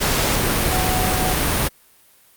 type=tone in noise; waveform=sine; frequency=741 Hz; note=F#5; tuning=2 cents sharp; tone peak=-24 dBFS; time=0.71-1.34 s; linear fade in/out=20 ms; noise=pink; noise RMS=-19 dBFS; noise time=0-1.69 s; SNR=-8 dB; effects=white hiss -53 dBFS RMS until 2.36 s + Opus 48 kbps